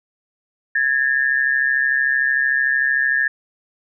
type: tone pair together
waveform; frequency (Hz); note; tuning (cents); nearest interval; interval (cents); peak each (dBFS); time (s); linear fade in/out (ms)
sine; 1661.2 / 1794.5; G#6 / A6; 0 / +34; minor second; 134; -18 / -18; 0.75-3.28; 5
effects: none